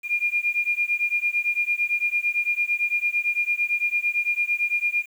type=beating tone pair; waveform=sine; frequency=2410 / 2418.9 Hz; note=D7 / D#7; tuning=+44 / -49 cents; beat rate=8.9 Hz; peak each=-24 dBFS; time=0.03-5.06 s; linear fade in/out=50 ms; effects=8-bit